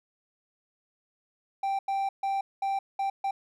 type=tone bursts at uneven times; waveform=triangle; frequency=784 Hz; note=G5; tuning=in tune; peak=-24 dBFS; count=6; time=1.63-1.79 / 1.88-2.09 / 2.23-2.41 / 2.62-2.79 / 2.99-3.1 / 3.24-3.31 s; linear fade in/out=5 ms; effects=none